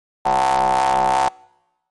35% pulse ring-modulated tone, 65.41 Hz, C2, in tune, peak -10 dBFS, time 0.25-1.29 s, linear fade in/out 10 ms, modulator 819 Hz, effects noise-tail reverb RT60 1.0 s tail -26 dB re dry + MP3 48 kbps

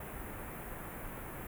pink band-stop noise, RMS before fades -44 dBFS, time 0-1.47 s, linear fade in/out 5 ms, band 2200 to 11000 Hz, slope 24 dB/octave, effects none

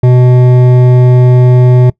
triangle tone with hard clipping, 125 Hz, B2, 21 cents sharp, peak -4 dBFS, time 0.03-1.9 s, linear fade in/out 5 ms, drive 15 dB, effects noise-tail reverb RT60 0.1 s tail -22 dB re dry

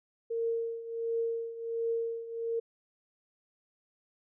sine tone with tremolo, 459.8 Hz, A#4, 24 cents flat, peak -27 dBFS, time 0.3-2.6 s, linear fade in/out 10 ms, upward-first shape triangle, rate 1.4 Hz, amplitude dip 80%, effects none

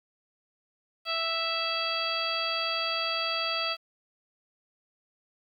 harmonic tone, 659.3 Hz, E5, in tune, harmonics 1 / 2 / 3 / 4 / 5 / 6 / 7, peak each -36 / -33 / -41 / -34 / -34 / -43 / -33 dBFS, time 1.05-3.77 s, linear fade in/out 50 ms, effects 10-bit

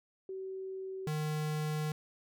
sine / square tone pair in turn, 380.7 / 153.01 Hz, F#4 / D#3, +49 / -29 cents, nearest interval octave + major third, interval 1578 cents, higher first, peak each -38 / -33 dBFS, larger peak second, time 0.29-1.07 / 1.07-1.92 s, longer second, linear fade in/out 2 ms, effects none

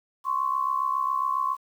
sine tone pair together, 1046.5 / 1113.8 Hz, C6 / C#6, 0 / +8 cents, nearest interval minor second, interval 108 cents, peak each -26 dBFS, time 0.24-1.57 s, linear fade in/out 50 ms, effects 9-bit

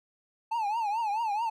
triangle tone with vibrato, 870 Hz, A5, 20 cents flat, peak -25 dBFS, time 0.51-1.5 s, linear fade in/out 10 ms, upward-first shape triangle, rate 4.6 Hz, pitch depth 160 cents each way, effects none

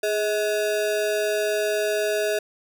square ring-modulated tone, 528 Hz, C5, 16 cents sharp, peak -19 dBFS, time 0.03-2.39 s, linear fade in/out 5 ms, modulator 110 Hz, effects none

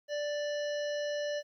harmonic tone, 587.3 Hz, D5, in tune, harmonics 1 / 3 / 5 / 7 / 9 / 10, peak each -32 / -42 / -46 / -49 / -51 / -52 dBFS, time 0.08-1.43 s, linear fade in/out 50 ms, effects 12-bit

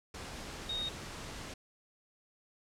sine tone in noise, 3729 Hz, A#7, in tune, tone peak -34 dBFS, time 0.69-0.89 s, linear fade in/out 5 ms, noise pink, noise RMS -44 dBFS, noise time 0.14-1.54 s, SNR +7 dB, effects low-pass 8000 Hz 12 dB/octave

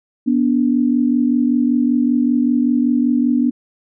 sine tone pair together, 244.4 / 289.6 Hz, B3 / D4, -18 / -24 cents, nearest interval minor third, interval 294 cents, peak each -14 / -17 dBFS, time 0.26-3.51 s, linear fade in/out 20 ms, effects none

